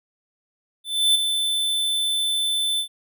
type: tone with ADSR envelope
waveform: square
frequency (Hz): 3526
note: A7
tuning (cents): +3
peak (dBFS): -14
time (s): 0.84-2.88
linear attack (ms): 310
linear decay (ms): 10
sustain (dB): -7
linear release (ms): 91
effects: none